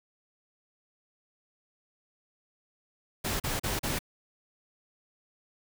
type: noise bursts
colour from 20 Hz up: pink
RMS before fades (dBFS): -31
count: 4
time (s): 3.24-3.991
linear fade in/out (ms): 10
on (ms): 160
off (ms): 37
effects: none